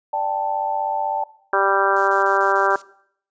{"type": "chord", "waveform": "sine", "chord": "D suspended fourth", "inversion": "none", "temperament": "equal", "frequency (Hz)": [587.3, 784, 880], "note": ["D5", "G5", "A5"], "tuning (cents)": [0, 0, 0], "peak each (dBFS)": [-28, -24, -22], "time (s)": [0.13, 1.24], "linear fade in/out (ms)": 5}
{"type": "harmonic tone", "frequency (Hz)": 196, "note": "G3", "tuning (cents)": 0, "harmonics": [2, 3, 4, 5, 6, 7, 8], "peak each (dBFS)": [-23, -23, -23, -23, -23, -23, -23], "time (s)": [1.53, 2.76], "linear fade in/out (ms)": 2}
{"type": "noise bursts", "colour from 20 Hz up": "violet", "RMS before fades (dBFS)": -36, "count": 6, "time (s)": [1.96, 2.82], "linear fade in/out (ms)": 5, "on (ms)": 120, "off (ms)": 28}
{"effects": ["noise-tail reverb RT60 0.6 s tail -19 dB re dry", "resampled to 16000 Hz"]}